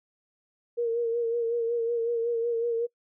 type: tone with vibrato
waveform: sine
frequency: 466.2 Hz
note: A#4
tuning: in tune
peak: -24 dBFS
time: 0.77-2.87 s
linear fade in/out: 20 ms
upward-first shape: sine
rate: 5.4 Hz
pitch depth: 39 cents each way
effects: noise-tail reverb RT60 0.1 s tail -24 dB re dry